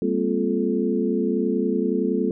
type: tone cluster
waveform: sine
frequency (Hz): 198.2 / 229.2 / 259.7 / 349.8 / 433.6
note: G3 / A#3 / C4 / F4 / A4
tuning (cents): +19 / -29 / -13 / +3 / -25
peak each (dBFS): -26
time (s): 0.02-2.31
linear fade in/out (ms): 2
effects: none